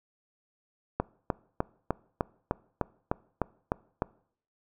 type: click train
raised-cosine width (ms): 1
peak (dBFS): -12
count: 11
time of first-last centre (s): 1-4.021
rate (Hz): 3.31
effects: noise-tail reverb RT60 0.6 s tail -23 dB re dry